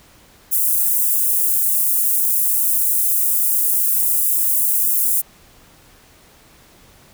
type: high-pass noise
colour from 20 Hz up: white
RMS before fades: -17 dBFS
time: 0.51-5.22 s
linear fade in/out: 20 ms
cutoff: 9400 Hz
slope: 24 dB/octave
effects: pink hiss -49 dBFS RMS until 7.13 s